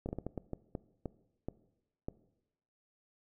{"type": "slowing click train", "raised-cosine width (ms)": 2, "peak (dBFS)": -24, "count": 11, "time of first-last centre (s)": [0.06, 2.085], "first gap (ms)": 29, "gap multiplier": 1.4, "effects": ["noise-tail reverb RT60 0.9 s tail -19 dB re dry"]}